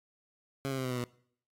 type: tone with pitch steps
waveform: 15% pulse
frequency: 136.8 / 133.68 / 130.62 / 127.64 / 124.72 / 121.87 Hz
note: C#3 / C3 / C3 / C3 / B2 / B2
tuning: -23 / +38 / -3 / -43 / +17 / -23 cents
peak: -26 dBFS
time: 0.65-1.04 s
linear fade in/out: 0 ms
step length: 65 ms
effects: noise-tail reverb RT60 0.6 s tail -23 dB re dry + AAC 48 kbps